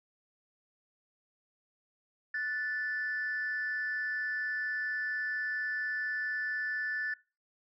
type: tone pair together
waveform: sine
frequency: 1480 / 1755.7 Hz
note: F#6 / A6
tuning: 0 / -4 cents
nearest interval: minor third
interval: 296 cents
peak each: -38 / -31 dBFS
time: 2.34-7.14 s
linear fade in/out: 5 ms
effects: noise-tail reverb RT60 0.3 s tail -21 dB re dry + tanh soft clip ceiling -27 dBFS